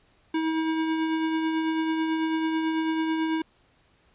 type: tone with tremolo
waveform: square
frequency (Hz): 320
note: D#4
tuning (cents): +49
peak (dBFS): -23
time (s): 0.34-3.42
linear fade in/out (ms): 5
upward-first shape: triangle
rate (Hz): 9.1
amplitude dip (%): 35
effects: pink hiss -63 dBFS RMS until 4.14 s + resampled to 8000 Hz